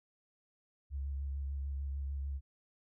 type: tone with vibrato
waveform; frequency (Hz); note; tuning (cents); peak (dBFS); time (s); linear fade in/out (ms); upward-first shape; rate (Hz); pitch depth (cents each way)
sine; 69.3; C#2; 0; -35; 0.9-2.41; 50; square; 6.7; 22
effects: none